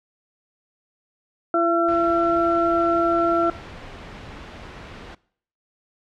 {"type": "harmonic tone", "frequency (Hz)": 337.9, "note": "E4", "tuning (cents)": 43, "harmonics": [1, 2, 4], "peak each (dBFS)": [-21, -21, -21], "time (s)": [1.54, 3.5], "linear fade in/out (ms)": 2}
{"type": "noise", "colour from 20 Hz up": "pink", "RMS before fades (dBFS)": -38, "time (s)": [1.88, 5.15], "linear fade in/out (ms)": 5}
{"effects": ["noise-tail reverb RT60 0.6 s tail -22 dB re dry", "low-pass 3000 Hz 12 dB/octave"]}